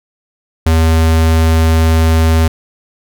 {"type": "tone", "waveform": "square", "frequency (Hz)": 80.9, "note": "E2", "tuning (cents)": -32, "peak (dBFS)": -8, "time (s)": [0.66, 2.48], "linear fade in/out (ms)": 5, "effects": []}